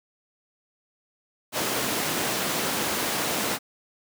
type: high-pass noise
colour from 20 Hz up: pink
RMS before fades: -27 dBFS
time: 1.52-3.59 s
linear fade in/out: 50 ms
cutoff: 210 Hz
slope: 12 dB/octave
effects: none

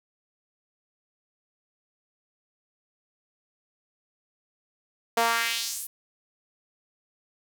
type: tone with high-pass filter sweep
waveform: sawtooth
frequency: 230.8 Hz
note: A#3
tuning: 17 cents flat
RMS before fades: -27 dBFS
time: 5.17-5.87 s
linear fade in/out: 5 ms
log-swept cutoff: 600 to 12000 Hz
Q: 1.7
effects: none

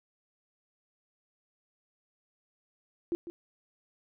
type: tone with echo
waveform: sine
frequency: 342.6 Hz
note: F4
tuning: 33 cents flat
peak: -27 dBFS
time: 3.12-3.15 s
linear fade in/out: 0 ms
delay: 150 ms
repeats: 1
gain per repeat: -11 dB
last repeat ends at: 3.3 s
effects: none

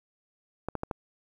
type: clicks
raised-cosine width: 1 ms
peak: -17 dBFS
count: 4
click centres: 0.686 / 0.753 / 0.834 / 0.912 s
effects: 9-bit

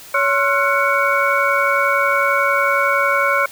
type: tone cluster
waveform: sine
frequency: 562 / 1069 / 1359 / 1470 / 2239 Hz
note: C#5 / C6 / F6 / F#6 / C#7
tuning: +24 / +37 / -48 / -12 / +17 cents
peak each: -20 dBFS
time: 0.14-3.46 s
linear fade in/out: 5 ms
effects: white hiss -39 dBFS RMS until 3.51 s

